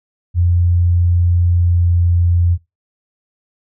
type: tone with pitch glide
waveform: sine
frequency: 87.31 to 86.81 Hz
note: F2 to F2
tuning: 0 to -10 cents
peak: -10 dBFS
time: 0.34-2.58 s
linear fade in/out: 50 ms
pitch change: -10 cents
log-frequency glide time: 1.54-1.89 s
effects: noise-tail reverb RT60 0.2 s tail -19 dB re dry